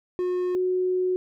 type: tone pair in turn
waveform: triangle / sine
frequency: 361.5 / 367.2 Hz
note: F#4 / F#4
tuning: -40 / -13 cents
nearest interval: unison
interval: 27 cents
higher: second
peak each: -21 dBFS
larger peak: neither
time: 0.19-0.55 / 0.55-1.16 s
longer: second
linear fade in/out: 0 ms
effects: none